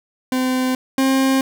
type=tone pair in turn; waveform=40% pulse; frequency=256.7 / 266.5 Hz; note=C4 / C4; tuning=-33 / +32 cents; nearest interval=minor second; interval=65 cents; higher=second; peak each=-16 / -13 dBFS; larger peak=second; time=0.32-0.75 / 0.98-1.41 s; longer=neither; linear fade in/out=2 ms; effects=none